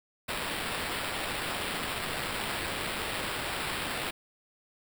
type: noise with sample-and-hold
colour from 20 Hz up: violet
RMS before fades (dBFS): -34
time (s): 0.28-4.11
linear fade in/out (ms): 10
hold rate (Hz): 6300
effects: none